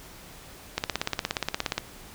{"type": "click train", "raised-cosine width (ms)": 0.2, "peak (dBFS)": -8, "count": 18, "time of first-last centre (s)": [0.78, 1.78], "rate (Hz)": 17, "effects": ["pink hiss -47 dBFS RMS until 2.14 s"]}